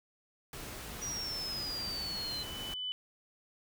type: noise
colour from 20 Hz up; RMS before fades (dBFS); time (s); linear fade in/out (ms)
pink; -44; 0.53-2.74; 2
type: exponential sweep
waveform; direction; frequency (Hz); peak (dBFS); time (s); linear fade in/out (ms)
sine; down; 5820 to 4058; -36; 1.01-2.44; 20
type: tone with exponential growth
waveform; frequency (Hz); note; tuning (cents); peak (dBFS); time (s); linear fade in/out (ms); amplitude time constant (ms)
sine; 3000; F#7; +23; -33; 1.26-2.92; 0; 360
effects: none